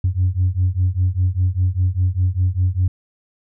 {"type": "beating tone pair", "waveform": "sine", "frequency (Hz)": [89.3, 94.3], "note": ["F2", "F#2"], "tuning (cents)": [39, 33], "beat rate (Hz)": 5, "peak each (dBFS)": -17, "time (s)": [0.04, 2.88], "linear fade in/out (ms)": 5, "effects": ["tanh soft clip ceiling -10 dBFS"]}